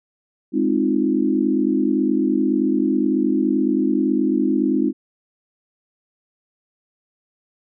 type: chord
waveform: sine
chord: F minor seventh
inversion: first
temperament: equal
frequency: 207.7 / 261.6 / 311.1 / 349.2 Hz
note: Ab3 / C4 / Eb4 / F4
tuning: 0 / 0 / 0 / 0 cents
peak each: -23 / -20 / -20 / -24 dBFS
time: 0.52-4.93 s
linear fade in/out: 50 ms
effects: none